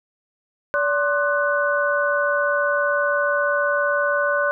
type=tone cluster; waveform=sine; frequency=577 / 1062 / 1188 / 1492 Hz; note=D5 / C6 / D6 / F#6; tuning=-31 / +25 / +20 / +14 cents; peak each=-21 / -26 / -30 / -21 dBFS; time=0.74-4.51 s; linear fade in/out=0 ms; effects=none